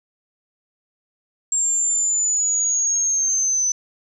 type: linear sweep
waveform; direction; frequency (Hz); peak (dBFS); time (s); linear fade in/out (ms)
sine; down; 7459 to 6040; -17; 1.52-3.72; 2
effects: none